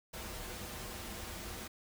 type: noise with comb filter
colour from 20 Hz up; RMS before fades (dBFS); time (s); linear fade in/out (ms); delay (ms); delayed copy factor
pink; -44; 0.13-1.68; 10; 7.1; -0.55
effects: none